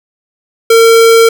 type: tone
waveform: square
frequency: 456.2 Hz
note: A#4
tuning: 37 cents flat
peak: -3 dBFS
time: 0.7-1.29 s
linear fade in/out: 5 ms
effects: none